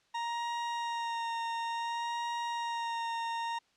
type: tone with vibrato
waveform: 40% pulse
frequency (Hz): 932.3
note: A#5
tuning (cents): 0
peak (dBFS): -32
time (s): 0.14-3.59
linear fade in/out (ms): 10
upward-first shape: sine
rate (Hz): 0.57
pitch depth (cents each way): 18
effects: white hiss -70 dBFS RMS until 3.76 s + low-pass 5000 Hz 12 dB/octave